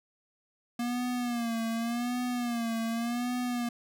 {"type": "tone with vibrato", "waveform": "square", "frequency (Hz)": 237, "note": "A#3", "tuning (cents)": 29, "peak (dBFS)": -30, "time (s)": [0.79, 3.69], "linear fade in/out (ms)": 5, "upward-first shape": "sine", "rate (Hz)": 0.87, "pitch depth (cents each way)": 77, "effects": []}